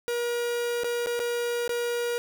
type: tone with dropouts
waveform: 45% pulse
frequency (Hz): 477.4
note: A#4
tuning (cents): +41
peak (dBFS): -26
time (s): 0.08-2.18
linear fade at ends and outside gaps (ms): 0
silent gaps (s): 0.835-0.844 / 1.061-1.07 / 1.193-1.2 / 1.678-1.693
effects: none